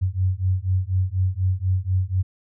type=beating tone pair; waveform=sine; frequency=91.3 / 95.4 Hz; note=F#2 / G2; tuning=-23 / -47 cents; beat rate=4.1 Hz; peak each=-22 dBFS; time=0.01-2.23 s; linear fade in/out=20 ms; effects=none